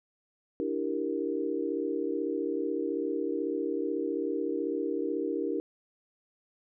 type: chord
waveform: sine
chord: E half-diminished seventh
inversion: third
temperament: equal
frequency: 293.7 / 329.6 / 392 / 466.2 Hz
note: D4 / E4 / G4 / Bb4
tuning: 0 / 0 / 0 / 0 cents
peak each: -34 dBFS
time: 0.6-5.6 s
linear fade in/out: 0 ms
effects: none